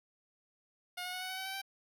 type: tone with pitch steps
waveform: 10% pulse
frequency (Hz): 718 / 726.3 / 734.8 / 743.3 / 752 / 760.7 / 769.5 / 778.5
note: F5 / F#5 / F#5 / F#5 / F#5 / F#5 / G5 / G5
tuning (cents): +48 / -32 / -12 / +8 / +28 / +48 / -32 / -12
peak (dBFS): -30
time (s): 0.97-1.618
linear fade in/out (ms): 10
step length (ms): 81
effects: none